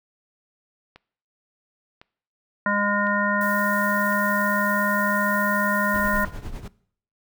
click train, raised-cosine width 0.3 ms, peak -28 dBFS, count 4, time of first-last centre 0.96-4.125 s, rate 0.948 Hz
harmonic tone, 204.4 Hz, G#3, 27 cents flat, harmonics 1 / 3 / 5 / 7 / 9, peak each -26 / -28 / -25 / -24 / -26 dBFS, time 2.66-6.25 s, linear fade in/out 2 ms
violet noise, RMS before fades -37 dBFS, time 3.41-6.24 s, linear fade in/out 2 ms
brown noise with tremolo, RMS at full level -29 dBFS, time 5.94-6.68 s, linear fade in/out 5 ms, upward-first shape triangle, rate 10 Hz, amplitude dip 80%
effects noise-tail reverb RT60 0.6 s tail -21 dB re dry

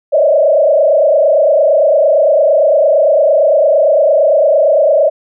sine tone with frequency modulation, 598 Hz, D5, 31 cents sharp, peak -6 dBFS, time 0.12-5.1 s, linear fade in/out 20 ms, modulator 28.8 Hz, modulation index 1.9, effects none

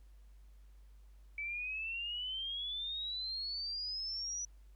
sine exponential sweep, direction up, 2292 to 5920 Hz, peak -37 dBFS, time 1.38-4.45 s, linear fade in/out 2 ms, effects added 50 Hz sine -55 dBFS peak until 4.75 s + pink hiss -75 dBFS RMS until 4.75 s

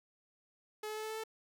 sawtooth tone with pitch steps, 427 / 430 / 433 / 436 / 439 / 442.1 Hz, G#4 / A4 / A4 / A4 / A4 / A4, +48 / -40 / -28 / -16 / -4 / +8 cents, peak -35 dBFS, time 0.83-1.238 s, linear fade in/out 5 ms, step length 68 ms, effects none

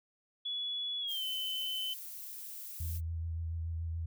sine tone with pitch glide, 3400 to 3047 Hz, G#7 to G7, +40 to -50 cents, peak -34 dBFS, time 0.45-1.94 s, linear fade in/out 10 ms, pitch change -190 cents, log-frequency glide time 1-1.24 s
violet noise, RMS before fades -45 dBFS, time 1.07-3.01 s, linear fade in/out 50 ms
sine tone with vibrato, 82.41 Hz, E2, in tune, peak -34 dBFS, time 2.8-4.06 s, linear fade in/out 5 ms, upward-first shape triangle, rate 7 Hz, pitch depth 30 cents each way
effects none

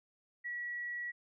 sine tone, 1930 Hz, B6, 40 cents flat, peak -37 dBFS, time 0.44-1.12 s, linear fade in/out 20 ms, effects none

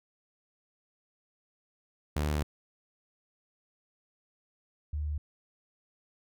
sawtooth / sine tone pair in turn, 74.7 / 74.7 Hz, D2 / D2, +30 / +30 cents, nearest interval unison, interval 0 cents, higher neither, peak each -24 / -30 dBFS, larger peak first, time 2.16-2.43 / 4.93-5.18 s, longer first, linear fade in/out 5 ms, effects none

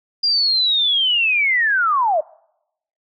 sine linear sweep, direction down, 4850 to 582 Hz, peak -14 dBFS, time 0.23-2.21 s, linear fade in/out 10 ms, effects noise-tail reverb RT60 0.8 s tail -24 dB re dry

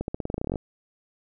accelerating click train, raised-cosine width 2 ms, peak -15 dBFS, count 15, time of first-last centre 0.01-0.558 s, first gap 71 ms, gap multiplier 0.9, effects none

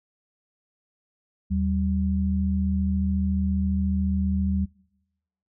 sine tone pair together, 78.7 / 193.11 Hz, D#2 / G3, +20 / -26 cents, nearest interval octave + major third, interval 1554 cents, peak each -24 dBFS, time 1.5-4.66 s, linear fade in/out 20 ms, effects noise-tail reverb RT60 1.0 s tail -26 dB re dry

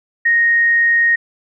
sine tone, 1864.7 Hz, A#6, in tune, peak -10 dBFS, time 0.25-1.16 s, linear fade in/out 10 ms, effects none

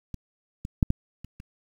clicks, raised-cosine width 5 ms, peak -22 / -20 / -6 / -10 / -28 / -29 dBFS, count 6, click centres 0.143 / 0.651 / 0.828 / 0.904 / 1.246 / 1.401 s, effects 8-bit

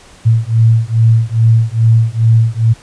sine beating tone pair, 112.3 / 114.7 Hz, A2 / A#2, +36 / -28 cents, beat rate 2.4 Hz, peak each -10 dBFS, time 0.25-2.74 s, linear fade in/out 20 ms, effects pink hiss -41 dBFS RMS until 2.82 s + resampled to 22050 Hz

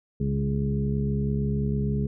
harmonic tone with a mistuned harmonic, 69 Hz, C#2, 7 cents flat, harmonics 1 / 2 / 3 / 4 / 5 / 6, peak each -30 / -26 / -28 / -42 / -44 / -34 dBFS, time 0.2-2.07 s, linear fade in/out 5 ms, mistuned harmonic 2, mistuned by +33 cents, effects none

